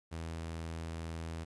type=tone; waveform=sawtooth; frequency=82 Hz; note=E2; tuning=9 cents flat; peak=-35 dBFS; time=0.11-1.45 s; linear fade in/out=20 ms; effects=resampled to 24000 Hz + 11-bit